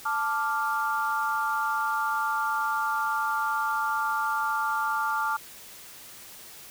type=chord; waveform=sine; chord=D minor; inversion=second; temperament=equal; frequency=880 / 1174.7 / 1396.9 Hz; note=A5 / D6 / F6; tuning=0 / 0 / 0 cents; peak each=-29 dBFS; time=0.05-5.37 s; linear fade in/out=10 ms; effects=white hiss -46 dBFS RMS until 6.7 s